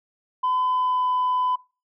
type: tone with pitch glide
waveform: sine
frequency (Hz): 1012 to 1004.4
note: B5 to B5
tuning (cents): +42 to +29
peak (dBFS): -18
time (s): 0.43-1.56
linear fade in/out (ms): 10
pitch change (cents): -13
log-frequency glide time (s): 0.66-1.06
effects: noise-tail reverb RT60 0.3 s tail -23 dB re dry + tanh soft clip ceiling -17 dBFS